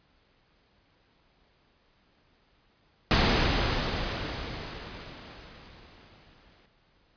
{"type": "noise with exponential decay", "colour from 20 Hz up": "pink", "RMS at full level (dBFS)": -21, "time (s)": [3.11, 6.66], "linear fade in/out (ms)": 1, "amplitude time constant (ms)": 770, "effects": ["pink hiss -66 dBFS RMS until 7.16 s", "resampled to 11025 Hz"]}